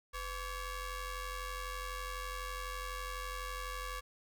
sawtooth ring-modulated tone, 550 Hz, C#5, 14 cents flat, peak -32 dBFS, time 0.13-4.01 s, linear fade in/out 20 ms, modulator 596 Hz, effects none

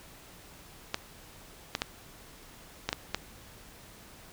clicks, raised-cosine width 0.2 ms, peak -11 dBFS, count 6, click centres 0.944 / 1.751 / 1.819 / 2.89 / 2.929 / 3.146 s, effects pink hiss -52 dBFS RMS until 4.32 s

